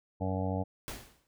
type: harmonic tone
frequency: 94.2 Hz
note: F#2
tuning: 32 cents sharp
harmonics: 1 / 2 / 3 / 5 / 6 / 7 / 8 / 9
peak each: -33 / -36 / -38 / -40 / -41 / -41 / -42 / -43 dBFS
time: 0.2-0.64 s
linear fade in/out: 20 ms
type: noise with exponential decay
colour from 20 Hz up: pink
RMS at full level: -37 dBFS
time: 0.88-1.27 s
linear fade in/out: 0 ms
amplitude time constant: 83 ms
effects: none